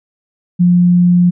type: tone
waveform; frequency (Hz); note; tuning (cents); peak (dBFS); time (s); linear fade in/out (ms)
sine; 176.8; F3; +22; -6; 0.59-1.31; 20
effects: none